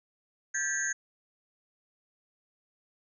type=tone cluster; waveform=sine; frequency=1581 / 1731 / 1937 / 6410 / 6820 Hz; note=G6 / A6 / B6 / G8 / G#8; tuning=+14 / -29 / -34 / +38 / +45 cents; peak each=-33 / -36 / -39 / -33 / -37 dBFS; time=0.54-0.93 s; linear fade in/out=10 ms; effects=none